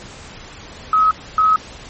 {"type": "tone pair in turn", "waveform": "sine", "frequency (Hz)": [1276, 1276], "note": ["D#6", "D#6"], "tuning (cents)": [43, 43], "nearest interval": "unison", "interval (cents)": 0, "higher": "neither", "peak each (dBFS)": -10, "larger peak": "neither", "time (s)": [[0.93, 1.11], [1.38, 1.56]], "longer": "neither", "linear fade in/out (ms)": 2, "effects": ["pink hiss -37 dBFS RMS until 1.89 s", "MP3 32 kbps"]}